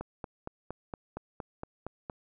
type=click train; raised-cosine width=1 ms; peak=-23 dBFS; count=10; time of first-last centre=0.01-2.098 s; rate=4.31 Hz; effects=none